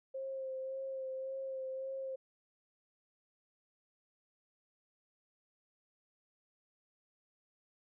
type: tone with vibrato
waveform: sine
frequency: 530 Hz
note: C5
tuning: 22 cents sharp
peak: -38 dBFS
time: 0.14-2.16 s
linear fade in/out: 10 ms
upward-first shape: sine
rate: 1.8 Hz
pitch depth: 20 cents each way
effects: none